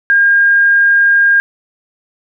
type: tone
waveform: sine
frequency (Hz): 1614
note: G#6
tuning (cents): -50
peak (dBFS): -6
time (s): 0.1-1.4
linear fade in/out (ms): 0
effects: none